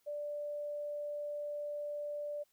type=tone; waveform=sine; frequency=587.3 Hz; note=D5; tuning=in tune; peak=-37 dBFS; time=0.06-2.44 s; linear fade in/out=20 ms; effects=white hiss -75 dBFS RMS until 2.52 s